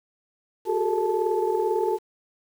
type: tone cluster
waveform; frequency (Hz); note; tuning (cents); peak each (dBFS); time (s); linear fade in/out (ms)
sine; 367.5 / 406.3 / 430.7 / 448.5 / 874; F#4 / G#4 / A4 / A4 / A5; -12 / -38 / -37 / +33 / -12; -26 / -28 / -30 / -26 / -28; 0.65-1.99; 50
effects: tanh soft clip ceiling -10 dBFS + 8-bit